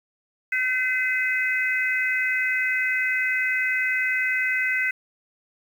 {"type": "harmonic tone", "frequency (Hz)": 510, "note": "C5", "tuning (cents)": -44, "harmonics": [3, 4, 5], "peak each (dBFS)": [-26, -23, -29], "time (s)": [0.52, 4.91], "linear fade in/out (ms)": 5, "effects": ["8-bit"]}